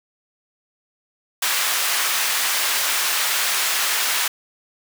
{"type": "high-pass noise", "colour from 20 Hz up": "pink", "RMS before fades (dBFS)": -21, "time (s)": [1.42, 4.28], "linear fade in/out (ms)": 5, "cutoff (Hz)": 1300, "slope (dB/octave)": 12, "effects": []}